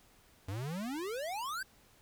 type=exponential sweep; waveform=square; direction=up; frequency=91.1 to 1614 Hz; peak=-37 dBFS; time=0.48-1.63 s; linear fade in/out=5 ms; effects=pink hiss -64 dBFS RMS until 2.01 s